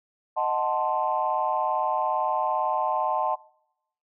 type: chord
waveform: sine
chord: D# diminished seventh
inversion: none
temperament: equal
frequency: 622.3 / 740 / 880 / 1046.5 Hz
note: D#5 / F#5 / A5 / C6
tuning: 0 / 0 / 0 / 0 cents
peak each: -29 / -28 / -26 / -28 dBFS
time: 0.36-3.36 s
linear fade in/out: 20 ms
effects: noise-tail reverb RT60 0.8 s tail -23 dB re dry + tanh soft clip ceiling -12 dBFS